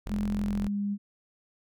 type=tone; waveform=sawtooth; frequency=43.65 Hz; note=F1; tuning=in tune; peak=-30 dBFS; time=0.06-0.68 s; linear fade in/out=0 ms
type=tone with pitch glide; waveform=sine; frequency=207.7 to 202.5 Hz; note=G#3 to G#3; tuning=0 to -43 cents; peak=-27 dBFS; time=0.08-0.98 s; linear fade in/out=50 ms; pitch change=-43 cents; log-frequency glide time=0.23-0.79 s
effects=none